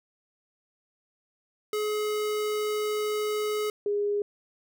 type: tone pair in turn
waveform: square / sine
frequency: 423.4 / 410.4 Hz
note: G#4 / G#4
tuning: +33 / -21 cents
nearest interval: minor second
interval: 54 cents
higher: first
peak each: -27 / -24 dBFS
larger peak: second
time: 1.73-3.7 / 3.86-4.22 s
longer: first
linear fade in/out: 2 ms
effects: none